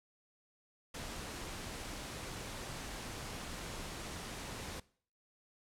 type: noise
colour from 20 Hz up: pink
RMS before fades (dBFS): -44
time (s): 0.94-4.8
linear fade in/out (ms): 5
effects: noise-tail reverb RT60 0.5 s tail -21 dB re dry + low-pass 10000 Hz 12 dB/octave